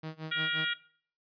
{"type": "tone with tremolo", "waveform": "sawtooth", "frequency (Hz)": 157.9, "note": "D#3", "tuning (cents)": 26, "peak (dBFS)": -32, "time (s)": [0.03, 0.65], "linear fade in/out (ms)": 5, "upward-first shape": "sine", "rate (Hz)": 5.7, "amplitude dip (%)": 95}
{"type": "harmonic tone", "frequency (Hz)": 473.7, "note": "A#4", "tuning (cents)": 28, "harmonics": [3, 4, 5, 6, 7, 8], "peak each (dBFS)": [-33, -37, -38, -42, -34, -46], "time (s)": [0.31, 0.74], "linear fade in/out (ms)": 10}
{"effects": ["noise-tail reverb RT60 0.5 s tail -18 dB re dry", "resampled to 11025 Hz"]}